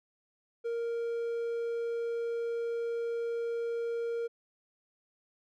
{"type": "tone", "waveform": "triangle", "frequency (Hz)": 466.2, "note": "A#4", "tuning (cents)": 0, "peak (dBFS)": -29, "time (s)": [0.64, 4.28], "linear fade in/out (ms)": 20, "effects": []}